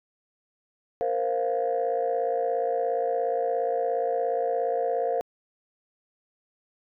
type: chord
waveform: sine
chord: Bb suspended second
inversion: none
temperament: equal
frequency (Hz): 466.2 / 523.3 / 698.5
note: Bb4 / C5 / F5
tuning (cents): 0 / 0 / 0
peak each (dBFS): -27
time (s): 1.01-5.21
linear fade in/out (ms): 0
effects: tanh soft clip ceiling -17 dBFS